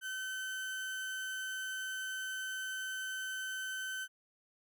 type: tone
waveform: 35% pulse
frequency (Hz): 1531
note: G6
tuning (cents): -41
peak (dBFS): -36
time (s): 0.01-4.08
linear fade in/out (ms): 50
effects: none